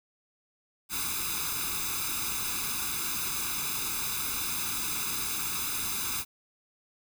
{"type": "noise with comb filter", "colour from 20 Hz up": "white", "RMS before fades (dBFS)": -32, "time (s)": [0.89, 6.25], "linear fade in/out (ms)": 50, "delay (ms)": 0.8, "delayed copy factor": 1, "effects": []}